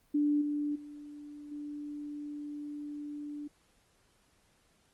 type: tone with level steps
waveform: sine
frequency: 293.7 Hz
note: D4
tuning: in tune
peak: -25 / -30 / -44 / -38 dBFS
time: 0.14-3.48 s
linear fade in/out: 10 ms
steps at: 0.41 / 0.75 / 1.51 s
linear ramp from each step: 10 ms
effects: pink hiss -69 dBFS RMS until 4.93 s + Opus 24 kbps